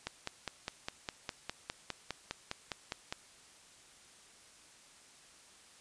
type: click train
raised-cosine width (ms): 0.2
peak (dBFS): -19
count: 16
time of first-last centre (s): 0.07-3.125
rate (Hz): 4.91
effects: white hiss -59 dBFS RMS until 5.8 s + resampled to 22050 Hz